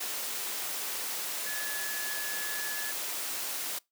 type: tone in noise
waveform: sine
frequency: 1707 Hz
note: G#6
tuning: 47 cents sharp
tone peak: -36 dBFS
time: 1.46-2.92 s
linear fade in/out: 10 ms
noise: white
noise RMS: -35 dBFS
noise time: 0-3.79 s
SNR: -4 dB
effects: noise-tail reverb RT60 0.2 s tail -24 dB re dry + high-pass 300 Hz 12 dB/octave